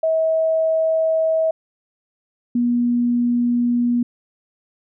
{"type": "tone pair in turn", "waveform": "sine", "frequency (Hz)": [643, 240.9], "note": ["E5", "B3"], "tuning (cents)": [-43, -43], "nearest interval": "octave + perfect fourth", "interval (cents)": 1700, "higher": "first", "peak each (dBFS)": [-15, -15], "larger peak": "neither", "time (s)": [[0.03, 1.51], [2.55, 4.03]], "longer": "neither", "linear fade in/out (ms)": 5, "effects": []}